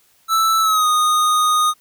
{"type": "tone with pitch glide", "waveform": "square", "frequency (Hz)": [1318.5, 1237.3], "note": ["E6", "D#6"], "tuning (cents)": [0, -10], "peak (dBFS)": -14, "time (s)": [0.28, 1.74], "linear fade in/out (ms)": 50, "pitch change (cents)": -110, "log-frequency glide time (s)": [0.6, 0.87], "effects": ["white hiss -57 dBFS RMS until 1.8 s"]}